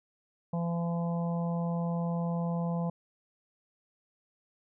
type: harmonic tone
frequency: 170 Hz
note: F3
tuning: 46 cents flat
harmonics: 1 / 3 / 4 / 5 / 6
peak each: -29 / -39 / -41 / -43 / -45 dBFS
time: 0.53-2.9 s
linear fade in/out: 5 ms
effects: none